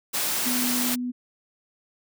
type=high-pass noise; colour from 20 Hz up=white; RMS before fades=-26 dBFS; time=0.13-0.96 s; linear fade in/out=20 ms; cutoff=150 Hz; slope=12 dB/octave
type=tone; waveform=sine; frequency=247.1 Hz; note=B3; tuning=1 cent sharp; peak=-26 dBFS; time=0.45-1.12 s; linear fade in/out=20 ms
effects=none